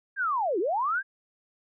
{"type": "linear two-way sweep", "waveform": "sine", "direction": "down then up", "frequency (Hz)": [1647, 318.9, 1647], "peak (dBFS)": -24, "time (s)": [0.16, 1.03], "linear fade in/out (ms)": 50, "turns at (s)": 0.59, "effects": []}